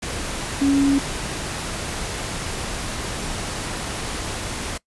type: tone in noise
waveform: sine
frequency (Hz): 278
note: C#4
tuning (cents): +5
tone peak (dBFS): -14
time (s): 0.61-0.99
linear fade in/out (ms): 10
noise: pink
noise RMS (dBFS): -28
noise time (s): 0.02-4.78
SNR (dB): +11
effects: noise-tail reverb RT60 0.1 s tail -21 dB re dry + resampled to 24000 Hz